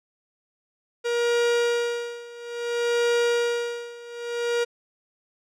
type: tone with tremolo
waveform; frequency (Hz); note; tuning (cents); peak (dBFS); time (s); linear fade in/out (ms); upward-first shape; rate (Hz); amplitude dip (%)
45% pulse; 474.7; A#4; +31; -19; 1.04-4.65; 20; sine; 0.59; 90
effects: low-pass 7000 Hz 12 dB/octave